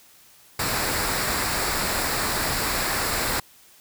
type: noise with comb filter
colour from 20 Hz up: pink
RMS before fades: -25 dBFS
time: 0.59-3.4 s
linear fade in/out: 5 ms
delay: 0.32 ms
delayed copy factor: -0.5
effects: white hiss -53 dBFS RMS until 3.8 s